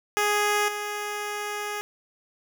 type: tone with level steps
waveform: 10% pulse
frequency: 415.3 Hz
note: G#4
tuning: in tune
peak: -13 / -21 dBFS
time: 0.17-1.81 s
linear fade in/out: 0 ms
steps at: 0.68 s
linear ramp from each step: 5 ms
effects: none